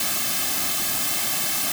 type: noise with comb filter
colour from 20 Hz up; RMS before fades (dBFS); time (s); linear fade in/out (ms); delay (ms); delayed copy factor
white; -24; 0-1.72; 2; 2.1; -0.95
effects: none